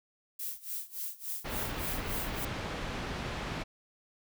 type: noise with tremolo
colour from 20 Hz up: violet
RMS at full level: -36 dBFS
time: 0.39-2.45 s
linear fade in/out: 5 ms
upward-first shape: sine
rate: 3.5 Hz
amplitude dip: 90%
type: low-pass noise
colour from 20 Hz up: pink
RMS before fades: -37 dBFS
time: 1.44-3.64 s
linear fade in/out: 20 ms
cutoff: 3600 Hz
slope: 12 dB/octave
effects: none